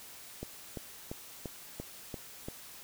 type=click train; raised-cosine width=2 ms; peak=-25 dBFS; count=7; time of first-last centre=0.43-2.485 s; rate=2.92 Hz; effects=white hiss -50 dBFS RMS until 2.83 s